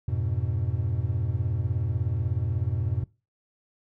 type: chord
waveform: triangle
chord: F diminished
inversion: none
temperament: equal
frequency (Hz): 87.31 / 103.83 / 123.47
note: F2 / Ab2 / Cb3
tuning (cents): 0 / 0 / 0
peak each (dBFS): -27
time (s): 0.08-3.04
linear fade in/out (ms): 5
effects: noise-tail reverb RT60 0.3 s tail -23 dB re dry